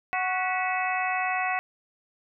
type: harmonic tone with a mistuned harmonic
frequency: 370 Hz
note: F#4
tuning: in tune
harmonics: 2 / 3 / 4 / 5 / 6 / 7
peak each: -28 / -33 / -35 / -31 / -36 / -33 dBFS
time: 0.13-1.59 s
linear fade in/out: 0 ms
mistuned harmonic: 5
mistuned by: +90 cents
effects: none